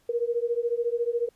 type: beating tone pair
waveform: sine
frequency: 466.2 / 480.2 Hz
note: A#4 / B4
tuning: 0 / -49 cents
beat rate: 14 Hz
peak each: -27 dBFS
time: 0.09-1.29 s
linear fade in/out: 5 ms
effects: pink hiss -66 dBFS RMS until 1.35 s + resampled to 32000 Hz